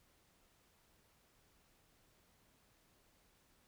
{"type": "silence", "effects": ["pink hiss -72 dBFS RMS until 3.67 s"]}